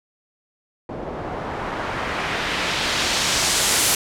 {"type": "noise with low-pass filter sweep", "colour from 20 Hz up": "white", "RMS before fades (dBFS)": -23, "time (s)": [0.89, 3.95], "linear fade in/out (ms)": 2, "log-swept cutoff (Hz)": [520, 11000], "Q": 0.92, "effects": []}